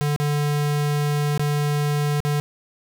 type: tone with dropouts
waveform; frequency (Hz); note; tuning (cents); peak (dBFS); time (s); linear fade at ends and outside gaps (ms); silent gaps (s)
square; 146.83; D3; 0; -20; 0.01-2.4; 0; 0.162-0.2 / 1.377-1.395 / 2.203-2.25
effects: none